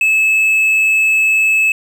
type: tone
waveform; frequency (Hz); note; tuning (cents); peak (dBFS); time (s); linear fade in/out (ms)
triangle; 2601; E7; -24; -8; 0.01-1.72; 2
effects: none